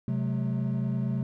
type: chord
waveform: triangle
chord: F# diminished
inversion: second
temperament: equal with one note detuned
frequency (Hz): 130.81 / 185 / 214.4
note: C3 / F#3 / A3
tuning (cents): 0 / 0 / -45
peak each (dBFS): -26 / -30 / -29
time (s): 0.08-1.23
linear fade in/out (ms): 2
effects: tanh soft clip ceiling -17 dBFS